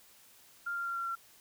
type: tone with pitch steps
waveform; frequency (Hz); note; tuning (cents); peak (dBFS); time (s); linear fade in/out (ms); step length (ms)
sine; 1396.9 / 1388.1 / 1379.3 / 1370.5 / 1361.8; F6 / F6 / F6 / F6 / F6; 0 / -11 / -22 / -33 / -44; -33; 0.66-1.155; 10; 99
effects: white hiss -60 dBFS RMS until 1.4 s